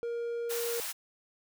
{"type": "tone", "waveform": "triangle", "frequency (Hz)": 470, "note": "A#4", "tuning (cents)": 14, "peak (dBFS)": -30, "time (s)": [0.03, 0.8], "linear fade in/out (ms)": 0}
{"type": "high-pass noise", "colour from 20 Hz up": "white", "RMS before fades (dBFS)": -37, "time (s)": [0.49, 0.93], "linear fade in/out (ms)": 20, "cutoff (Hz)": 630, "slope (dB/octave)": 48}
{"effects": []}